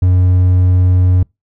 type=tone; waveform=triangle; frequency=91.1 Hz; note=F#2; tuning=26 cents flat; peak=-5 dBFS; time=0.02-1.23 s; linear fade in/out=5 ms; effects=noise-tail reverb RT60 0.2 s tail -26 dB re dry